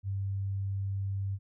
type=tone; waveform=sine; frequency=98 Hz; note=G2; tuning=in tune; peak=-30 dBFS; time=0.03-1.39 s; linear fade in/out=50 ms; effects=none